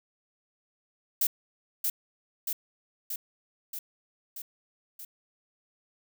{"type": "noise with echo", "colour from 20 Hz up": "violet", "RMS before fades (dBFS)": -25, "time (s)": [1.21, 1.27], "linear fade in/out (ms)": 5, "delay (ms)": 630, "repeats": 6, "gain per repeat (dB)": -3, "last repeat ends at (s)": 5.05, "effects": []}